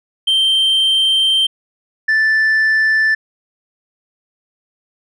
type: tone pair in turn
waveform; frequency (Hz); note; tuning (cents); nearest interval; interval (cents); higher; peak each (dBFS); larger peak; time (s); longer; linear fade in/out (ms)
sine; 3136 / 1760; G7 / A6; 0 / 0; minor seventh; 1000; first; -8; neither; 0.27-1.47 / 2.08-3.15; first; 10
effects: tanh soft clip ceiling -10 dBFS